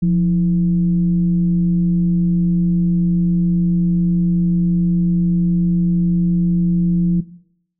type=tone with frequency modulation; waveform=sine; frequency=174.61 Hz; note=F3; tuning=in tune; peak=-12 dBFS; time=0.02-7.21 s; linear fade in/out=10 ms; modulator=149 Hz; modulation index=0.33; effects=noise-tail reverb RT60 0.7 s tail -18 dB re dry